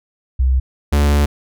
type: tone pair in turn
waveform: sine / 45% pulse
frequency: 64.6 / 72.51 Hz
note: C2 / D2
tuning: -21 / -22 cents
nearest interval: major second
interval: 199 cents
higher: second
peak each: -11 dBFS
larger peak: neither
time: 0.39-0.6 / 0.92-1.26 s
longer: second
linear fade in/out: 10 ms
effects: none